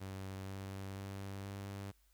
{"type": "tone with pitch steps", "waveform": "sawtooth", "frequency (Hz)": [96, 97, 98.02, 99.04], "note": ["G2", "G2", "G2", "G2"], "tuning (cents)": [-36, -18, 0, 18], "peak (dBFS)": -39, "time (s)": [0, 1.92], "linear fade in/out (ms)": 20, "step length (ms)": 480, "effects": ["added 50 Hz sine -69 dBFS peak until 2.13 s", "white hiss -75 dBFS RMS until 2.13 s"]}